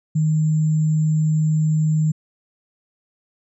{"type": "tone with sample-and-hold", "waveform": "sine", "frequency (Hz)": 155.56, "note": "D#3", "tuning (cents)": 0, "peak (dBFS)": -15, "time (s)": [0.15, 2.12], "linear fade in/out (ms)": 10, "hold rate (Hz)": 7350, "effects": ["resampled to 22050 Hz"]}